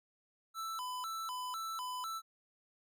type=tone with vibrato; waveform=square; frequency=1152 Hz; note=D6; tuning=34 cents flat; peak=-39 dBFS; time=0.54-2.22 s; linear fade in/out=50 ms; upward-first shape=square; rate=2 Hz; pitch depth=240 cents each way; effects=none